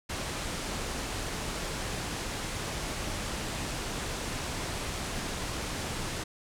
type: low-pass noise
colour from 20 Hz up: pink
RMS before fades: -35 dBFS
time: 0.09-6.24 s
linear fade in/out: 10 ms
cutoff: 9800 Hz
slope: 24 dB/octave
effects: none